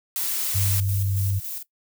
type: noise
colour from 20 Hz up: blue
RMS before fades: -26 dBFS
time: 0.16-0.8 s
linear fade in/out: 0 ms
type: tone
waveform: sine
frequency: 98 Hz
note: G2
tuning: in tune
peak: -21 dBFS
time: 0.54-1.4 s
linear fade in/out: 20 ms
type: noise with tremolo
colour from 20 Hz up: violet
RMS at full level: -32 dBFS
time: 0.61-1.63 s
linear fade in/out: 5 ms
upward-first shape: square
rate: 3.6 Hz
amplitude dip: 45%
effects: noise-tail reverb RT60 0.1 s tail -18 dB re dry